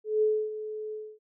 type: tone with ADSR envelope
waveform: sine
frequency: 429.9 Hz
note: A4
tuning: 40 cents flat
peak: -20 dBFS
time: 0.04-1.19 s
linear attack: 180 ms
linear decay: 280 ms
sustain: -13 dB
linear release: 260 ms
effects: none